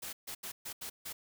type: noise bursts at uneven times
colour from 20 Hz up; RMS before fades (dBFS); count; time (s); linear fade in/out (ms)
white; -42; 6; 0.02-0.13 / 0.27-0.35 / 0.43-0.52 / 0.65-0.73 / 0.81-0.9 / 1.05-1.13; 10
effects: none